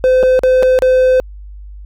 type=tone with dropouts; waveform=triangle; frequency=513 Hz; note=C5; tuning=34 cents flat; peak=-5 dBFS; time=0.04-1.2 s; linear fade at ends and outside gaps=0 ms; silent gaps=0.229-0.234 / 0.392-0.435 / 0.626-0.631 / 0.789-0.822 s; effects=added 50 Hz sine -29 dBFS peak until 1.85 s